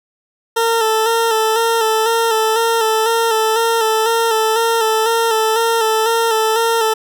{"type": "tone with vibrato", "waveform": "20% pulse", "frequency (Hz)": 449.1, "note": "A4", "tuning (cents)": 35, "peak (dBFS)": -8, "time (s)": [0.56, 6.94], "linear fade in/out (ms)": 10, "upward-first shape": "square", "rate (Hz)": 2, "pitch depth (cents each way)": 36, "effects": []}